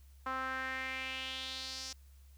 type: tone with band-pass filter sweep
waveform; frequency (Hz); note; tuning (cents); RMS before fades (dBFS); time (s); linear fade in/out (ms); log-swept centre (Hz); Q
sawtooth; 261.9; C4; +2; -40; 0.26-1.93; 5; 1200 to 5600; 3.4
effects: added 68 Hz sine -55 dBFS peak until 2.37 s + white hiss -70 dBFS RMS until 2.37 s